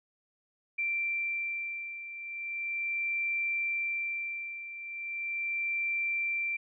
sine beating tone pair, 2353 / 2353.38 Hz, D7 / D7, +3 / +3 cents, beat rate 0.38 Hz, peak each -37 / -32 dBFS, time 0.78-6.57 s, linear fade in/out 10 ms, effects none

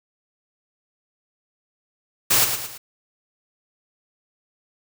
white noise with echo, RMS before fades -17 dBFS, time 2.3-2.45 s, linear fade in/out 10 ms, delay 110 ms, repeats 3, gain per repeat -7 dB, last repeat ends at 2.78 s, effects none

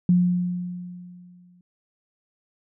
sine tone with exponential decay, 178.2 Hz, F3, 35 cents sharp, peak -13 dBFS, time 0.09-1.61 s, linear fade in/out 2 ms, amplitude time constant 330 ms, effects none

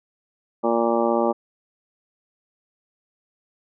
harmonic tone, 116.54 Hz, A#2, in tune, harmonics 2 / 3 / 4 / 5 / 6 / 7 / 8 / 9 / 10, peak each -25 / -24 / -26 / -23 / -35 / -26 / -30 / -38 / -30 dBFS, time 0.63-1.33 s, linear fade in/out 20 ms, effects none

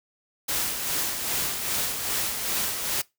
white noise with tremolo, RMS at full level -26 dBFS, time 0.48-3.02 s, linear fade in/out 10 ms, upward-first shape sine, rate 2.5 Hz, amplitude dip 45%, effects noise-tail reverb RT60 0.2 s tail -22 dB re dry

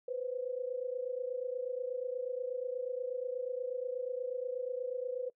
sine tone pair together, 495 / 523.3 Hz, B4 / C5, +4 / 0 cents, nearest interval minor second, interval 96 cents, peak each -36 / -39 dBFS, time 0.08-5.3 s, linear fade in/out 5 ms, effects noise-tail reverb RT60 0.1 s tail -23 dB re dry

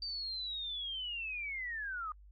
sine linear sweep, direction down, 4660 to 1205 Hz, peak -37 dBFS, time 0.02-2.12 s, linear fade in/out 2 ms, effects added 50 Hz sine -54 dBFS peak until 2.31 s + AAC 32 kbps

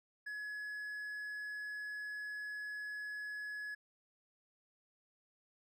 triangle tone, 1692 Hz, G#6, 32 cents sharp, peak -39 dBFS, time 0.26-3.75 s, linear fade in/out 10 ms, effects none

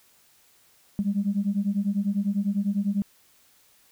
sine beating tone pair, 196 / 206 Hz, G3 / G#3, 0 / -14 cents, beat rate 10 Hz, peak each -25 dBFS, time 0.99-3.02 s, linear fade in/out 0 ms, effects tanh soft clip ceiling -15 dBFS + white hiss -60 dBFS RMS until 3.91 s

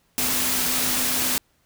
sine tone in noise, 253.5 Hz, B3, 45 cents sharp, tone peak -34 dBFS, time 0.18-1.38 s, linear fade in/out 0 ms, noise white, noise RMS -23 dBFS, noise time 0.18-1.38 s, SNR -14 dB, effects pink hiss -65 dBFS RMS until 1.65 s

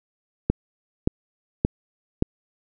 click train, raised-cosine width 3 ms, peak -5 dBFS, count 4, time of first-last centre 0.5-2.224 s, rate 1.74 Hz, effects none

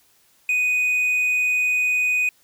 triangle tone, 2489 Hz, D#7, in tune, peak -16 dBFS, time 0.49-2.29 s, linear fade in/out 2 ms, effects white hiss -59 dBFS RMS until 2.43 s

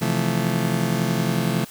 35% pulse chord, F major seventh, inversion second, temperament just, 130.96 / 163.7 / 174.61 / 218.3 Hz, C3 / E3 / F3 / A3, +2 / -12 / 0 / -13 cents, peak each -24 dBFS, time 0.01-1.65 s, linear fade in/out 10 ms, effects white hiss -43 dBFS RMS until 1.7 s

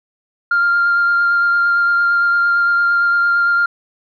sine tone with vibrato, 1396.9 Hz, F6, in tune, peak -10 dBFS, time 0.51-3.66 s, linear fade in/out 5 ms, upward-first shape sine, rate 8.8 Hz, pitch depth 11 cents each way, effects tanh soft clip ceiling -8 dBFS

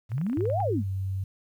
sine exponential two-way sweep, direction up then down, 97.9 to 834 to 174.6 Hz, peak -25 dBFS, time 0.09-0.84 s, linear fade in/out 50 ms, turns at 0.61 s
clicks, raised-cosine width 0.5 ms, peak -30 dBFS, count 11, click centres 0.118 / 0.181 / 0.214 / 0.266 / 0.298 / 0.331 / 0.372 / 0.408 / 0.455 / 0.5 / 0.603 s
sine tone with pitch glide, 103.83 to 95.76 Hz, G#2 to G2, 0 to -40 cents, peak -27 dBFS, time 0.37-1.24 s, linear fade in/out 5 ms, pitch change -140 cents, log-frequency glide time 0.76-0.89 s
effects 10-bit

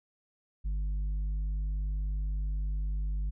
sine tone with tanh clipping, 50.2 Hz, G1, 42 cents sharp, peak -30 dBFS, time 0.64-3.31 s, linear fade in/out 20 ms, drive 5 dB, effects none

